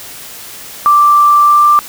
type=tone with pitch glide; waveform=sine; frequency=1174.7 to 1182.2 Hz; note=D6 to D6; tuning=0 to +11 cents; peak=-4 dBFS; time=0.86-1.79 s; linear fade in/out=0 ms; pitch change=+11 cents; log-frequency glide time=1.43-1.63 s; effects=white hiss -30 dBFS RMS until 1.88 s